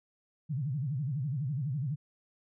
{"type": "tone with vibrato", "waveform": "sine", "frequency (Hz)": 138.59, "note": "C#3", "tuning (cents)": 0, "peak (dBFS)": -30, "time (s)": [0.49, 1.96], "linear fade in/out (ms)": 20, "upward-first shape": "sine", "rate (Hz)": 12, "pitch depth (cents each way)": 230, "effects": []}